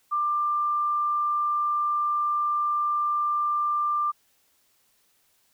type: tone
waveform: sine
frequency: 1188 Hz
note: D6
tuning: 20 cents sharp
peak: -22 dBFS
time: 0.11-4.12 s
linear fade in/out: 20 ms
effects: white hiss -66 dBFS RMS until 5.53 s